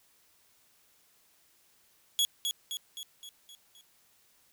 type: tone with echo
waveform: sawtooth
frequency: 3349 Hz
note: G#7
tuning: 14 cents sharp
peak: -21 dBFS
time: 2.19-2.25 s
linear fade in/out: 0 ms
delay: 260 ms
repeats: 6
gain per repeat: -5 dB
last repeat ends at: 3.81 s
effects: white hiss -66 dBFS RMS until 4.52 s

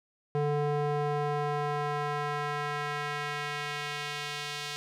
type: tone with band-pass filter sweep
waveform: square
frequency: 146.83 Hz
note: D3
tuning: in tune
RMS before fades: -32 dBFS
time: 0.35-4.76 s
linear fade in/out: 0 ms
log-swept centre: 460 to 3800 Hz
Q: 1
effects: none

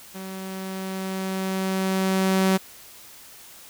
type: tone with level ramp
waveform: sawtooth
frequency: 190 Hz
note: F#3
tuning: 46 cents sharp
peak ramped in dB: -30 to -13 dBFS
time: 0.14-2.58 s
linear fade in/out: 20 ms
effects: white hiss -46 dBFS RMS until 3.69 s

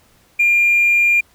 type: tone with hard clipping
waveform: sine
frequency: 2400 Hz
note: D7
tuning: 37 cents sharp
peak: -11 dBFS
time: 0.39-1.21 s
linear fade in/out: 10 ms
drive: 1 dB
effects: pink hiss -54 dBFS RMS until 1.34 s

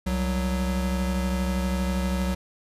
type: tone pair together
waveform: square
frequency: 65.84 / 185 Hz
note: C2 / F#3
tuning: +11 / 0 cents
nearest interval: octave + tritone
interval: 1789 cents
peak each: -27 / -27 dBFS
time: 0.06-2.35 s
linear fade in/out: 10 ms
effects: resampled to 32000 Hz

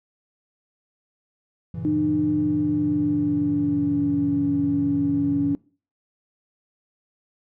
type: chord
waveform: triangle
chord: G diminished seventh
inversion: none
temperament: equal with one note detuned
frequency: 96.93 / 116.54 / 138.59 / 164.81 Hz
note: G2 / Bb2 / Db3 / Fb3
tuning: -19 / 0 / 0 / 0 cents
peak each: -33 / -33 / -34 / -29 dBFS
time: 1.74-5.55 s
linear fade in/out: 5 ms
type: tone with pitch glide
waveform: sine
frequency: 303.5 to 283.2 Hz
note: D#4 to C#4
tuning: -43 to +37 cents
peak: -19 dBFS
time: 1.85-5.55 s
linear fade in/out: 0 ms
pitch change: -120 cents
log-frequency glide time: 2.13-4.42 s
effects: noise-tail reverb RT60 0.4 s tail -23 dB re dry

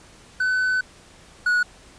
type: tone pair in turn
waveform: triangle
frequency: 1509 / 1461 Hz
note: F#6 / F#6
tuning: +34 / -22 cents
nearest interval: minor second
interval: 56 cents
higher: first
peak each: -17 / -15 dBFS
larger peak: second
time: 0.4-0.81 / 1.46-1.63 s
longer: first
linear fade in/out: 5 ms
effects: pink hiss -49 dBFS RMS until 1.98 s + resampled to 22050 Hz

